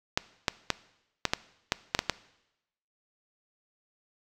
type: clicks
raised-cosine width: 0.2 ms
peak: -6 dBFS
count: 9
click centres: 0.175 / 0.482 / 0.703 / 1.253 / 1.335 / 1.721 / 1.949 / 1.991 / 2.097 s
effects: noise-tail reverb RT60 0.9 s tail -19 dB re dry